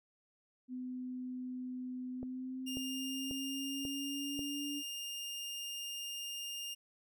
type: tone with pitch glide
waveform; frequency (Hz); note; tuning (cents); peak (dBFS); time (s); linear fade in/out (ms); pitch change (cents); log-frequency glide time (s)
sine; 252.8 to 288.7; B3 to D4; +41 to -30; -39; 0.68-4.83; 50; +229; 2.11-4.65
type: click train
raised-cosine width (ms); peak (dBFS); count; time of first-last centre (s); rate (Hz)
2; -31; 5; 2.23-4.392; 1.85
type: tone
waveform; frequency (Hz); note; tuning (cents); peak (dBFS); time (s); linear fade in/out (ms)
sawtooth; 2815; F7; +13; -37; 2.66-6.75; 20
effects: none